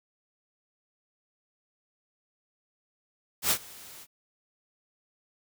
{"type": "noise with ADSR envelope", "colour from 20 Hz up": "white", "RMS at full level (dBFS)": -23, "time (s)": [3.42, 4.07], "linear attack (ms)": 85, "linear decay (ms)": 73, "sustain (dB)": -24, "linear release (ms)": 50, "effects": []}